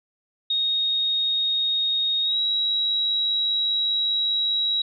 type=tone with pitch glide; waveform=sine; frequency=3729 to 3865 Hz; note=A#7 to B7; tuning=0 to -38 cents; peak=-20 dBFS; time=0.5-4.82 s; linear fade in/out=5 ms; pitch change=+62 cents; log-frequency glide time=2.22-2.38 s; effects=none